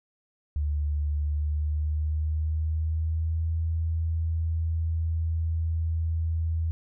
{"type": "tone with pitch glide", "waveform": "sine", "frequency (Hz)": [73.9, 81.52], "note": ["D2", "E2"], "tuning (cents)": [11, -19], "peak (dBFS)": -24, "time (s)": [0.56, 6.71], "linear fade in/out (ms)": 0, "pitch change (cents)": 170, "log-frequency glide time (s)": [1.19, 3.51], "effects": []}